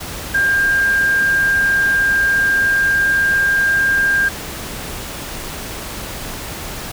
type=tone in noise; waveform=sine; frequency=1600 Hz; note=G6; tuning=35 cents sharp; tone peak=-12 dBFS; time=0.34-4.29 s; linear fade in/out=10 ms; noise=pink; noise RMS=-28 dBFS; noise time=0-6.92 s; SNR=+13 dB; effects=none